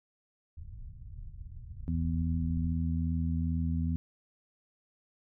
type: low-pass noise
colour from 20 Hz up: pink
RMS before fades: -44 dBFS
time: 0.57-2.8 s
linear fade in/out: 5 ms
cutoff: 110 Hz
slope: 24 dB/octave
type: harmonic tone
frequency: 82.41 Hz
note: E2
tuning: in tune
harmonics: 1 / 2 / 3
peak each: -30 / -33 / -35 dBFS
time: 1.88-3.96 s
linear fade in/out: 0 ms
effects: none